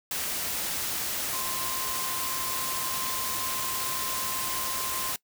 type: tone in noise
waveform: sine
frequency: 1046.5 Hz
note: C6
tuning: in tune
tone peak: -36 dBFS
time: 1.33-5.12 s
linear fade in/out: 2 ms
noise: white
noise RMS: -31 dBFS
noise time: 0.11-5.16 s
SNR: -8 dB
effects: noise-tail reverb RT60 0.1 s tail -22 dB re dry